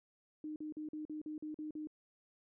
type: tone bursts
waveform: sine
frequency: 306.2 Hz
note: D#4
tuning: 28 cents flat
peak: -40 dBFS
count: 9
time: 0.44-1.872 s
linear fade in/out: 2 ms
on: 120 ms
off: 44 ms
effects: none